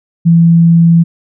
sine tone, 167.6 Hz, E3, 29 cents sharp, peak -3 dBFS, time 0.25-1.04 s, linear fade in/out 20 ms, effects none

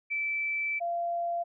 sine tone pair in turn, 2321 / 687.8 Hz, D7 / F5, -21 / -27 cents, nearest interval octave + major sixth, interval 2106 cents, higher first, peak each -28 dBFS, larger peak neither, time 0.1-0.8 / 0.8-1.44 s, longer first, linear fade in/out 20 ms, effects none

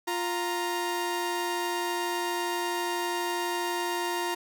sawtooth tone pair together, 350.6 / 932.3 Hz, F4 / A#5, +7 / 0 cents, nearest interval octave + perfect fourth, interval 1693 cents, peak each -27 dBFS, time 0.07-4.35 s, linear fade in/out 10 ms, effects none

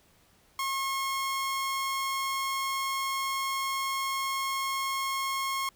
sawtooth tone, 1082 Hz, C#6, 42 cents flat, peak -25 dBFS, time 0.59-5.69 s, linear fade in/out 2 ms, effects pink hiss -63 dBFS RMS until 5.75 s

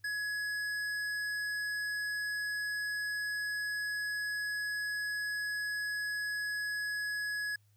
sine tone with tanh clipping, 1682 Hz, G#6, 22 cents sharp, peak -35 dBFS, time 0.04-7.56 s, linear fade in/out 5 ms, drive 14 dB, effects added 103 Hz sine -64 dBFS peak until 7.76 s + white hiss -75 dBFS RMS until 7.76 s

